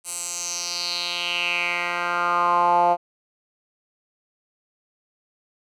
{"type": "tone with band-pass filter sweep", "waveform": "10% pulse", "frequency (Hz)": 174.61, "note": "F3", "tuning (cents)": 0, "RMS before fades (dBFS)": -23, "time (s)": [0.04, 2.97], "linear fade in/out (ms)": 50, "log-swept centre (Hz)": [9100, 730], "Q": 4.1, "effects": []}